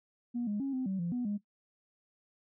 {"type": "tone with pitch steps", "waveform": "sine", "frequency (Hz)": [240.3, 206.8, 273.5, 258.2, 191.3, 172, 245.7, 205.6], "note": ["B3", "G#3", "C#4", "C4", "G3", "F3", "B3", "G#3"], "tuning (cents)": [-47, -7, -23, -23, -42, -26, -9, -17], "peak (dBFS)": -30, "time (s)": [0.34, 1.38], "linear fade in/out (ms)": 20, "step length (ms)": 130, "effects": ["noise-tail reverb RT60 0.1 s tail -17 dB re dry", "tanh soft clip ceiling -27 dBFS"]}